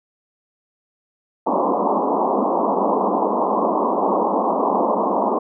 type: band-pass noise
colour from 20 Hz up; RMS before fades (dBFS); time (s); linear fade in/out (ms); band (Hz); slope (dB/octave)
white; -19; 1.46-5.39; 10; 190 to 1100; 96
effects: none